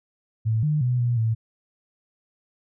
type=tone with pitch steps; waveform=sine; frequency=111.1 / 151.2 / 124.2 / 120.6 / 112.5 Hz; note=A2 / D#3 / B2 / B2 / A2; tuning=+17 / -49 / +10 / -41 / +39 cents; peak=-19 dBFS; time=0.45-1.35 s; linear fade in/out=20 ms; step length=180 ms; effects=none